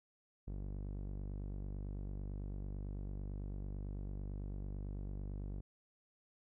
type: tone with low-pass filter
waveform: sawtooth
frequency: 49 Hz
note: G1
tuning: in tune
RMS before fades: -43 dBFS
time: 0.47-5.61 s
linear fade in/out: 10 ms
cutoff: 390 Hz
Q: 0.59
effects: none